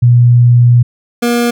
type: tone pair in turn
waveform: sine / 25% pulse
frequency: 121 / 238.4 Hz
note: B2 / A#3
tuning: -35 / +39 cents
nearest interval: octave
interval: 1174 cents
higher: second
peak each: -3 / -6 dBFS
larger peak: first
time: 0.02-0.83 / 1.22-1.51 s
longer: first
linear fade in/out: 10 ms
effects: none

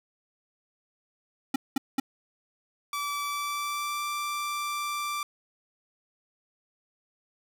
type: tone bursts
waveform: square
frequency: 268.9 Hz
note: C4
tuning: 47 cents sharp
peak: -23 dBFS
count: 3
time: 1.54-2 s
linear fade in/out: 5 ms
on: 20 ms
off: 200 ms
type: tone with pitch glide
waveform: sawtooth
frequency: 1156 to 1175.5 Hz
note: D6 to D6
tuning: -28 to +1 cents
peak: -26 dBFS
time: 2.93-5.23 s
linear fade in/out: 2 ms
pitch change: +29 cents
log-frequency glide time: 3.22-4.05 s
effects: none

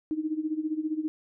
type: tone with tremolo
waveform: sine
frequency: 311.1 Hz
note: D#4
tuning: in tune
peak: -24 dBFS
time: 0.11-1.08 s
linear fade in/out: 0 ms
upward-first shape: sine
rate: 15 Hz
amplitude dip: 80%
effects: none

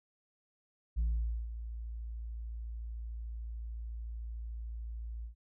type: tone with ADSR envelope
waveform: sine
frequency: 56.8 Hz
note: A#1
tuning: 44 cents flat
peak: -25 dBFS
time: 0.96-5.35 s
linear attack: 27 ms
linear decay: 490 ms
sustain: -13 dB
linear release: 110 ms
effects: tanh soft clip ceiling -27 dBFS

